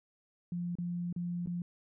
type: tone with dropouts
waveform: sine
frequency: 174.61 Hz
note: F3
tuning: in tune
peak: -33 dBFS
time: 0.52-1.62 s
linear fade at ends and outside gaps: 2 ms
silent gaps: 0.754-0.785 / 1.127-1.162 / 1.461-1.472 s
effects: none